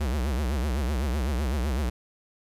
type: tone with vibrato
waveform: square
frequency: 67.5 Hz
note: C#2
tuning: 45 cents flat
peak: -25 dBFS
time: 0-1.9 s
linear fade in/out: 10 ms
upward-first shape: triangle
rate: 7.9 Hz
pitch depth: 270 cents each way
effects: resampled to 32000 Hz + 10-bit